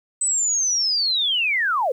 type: linear sweep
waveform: sine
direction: down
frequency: 8150 to 460 Hz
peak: -18 dBFS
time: 0.21-1.92 s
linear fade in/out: 5 ms
effects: 9-bit